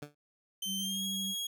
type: tone with exponential decay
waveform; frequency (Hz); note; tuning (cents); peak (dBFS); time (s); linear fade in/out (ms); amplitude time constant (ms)
15% pulse; 146.83; D3; 0; -32; 0.02-0.15; 5; 28
type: tone with pitch glide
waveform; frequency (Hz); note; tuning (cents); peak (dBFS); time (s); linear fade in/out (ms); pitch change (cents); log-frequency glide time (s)
sawtooth; 3100 to 3303; G7 to G#7; -20 to -10; -31; 0.62-1.47; 5; +110; 0.77-1.03
type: tone with vibrato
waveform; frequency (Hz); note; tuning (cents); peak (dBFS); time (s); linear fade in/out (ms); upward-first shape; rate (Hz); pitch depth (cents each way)
sine; 192.7; G3; -29; -38; 0.65-1.35; 50; sine; 13; 16
effects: none